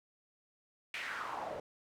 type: noise with band-pass filter sweep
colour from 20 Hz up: pink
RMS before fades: -41 dBFS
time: 0.94-1.6 s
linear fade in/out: 2 ms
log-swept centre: 2500 to 520 Hz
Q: 3.5
effects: none